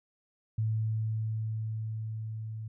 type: tone with level ramp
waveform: sine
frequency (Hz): 110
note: A2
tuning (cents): 0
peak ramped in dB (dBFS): -26 to -36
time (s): 0.58-2.68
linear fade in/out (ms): 5
effects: none